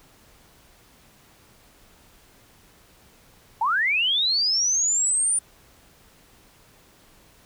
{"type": "linear sweep", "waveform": "sine", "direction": "up", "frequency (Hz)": [830.6, 9370], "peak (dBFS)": -19, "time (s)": [3.61, 5.39], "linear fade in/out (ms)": 5, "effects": ["pink hiss -55 dBFS RMS until 7.45 s"]}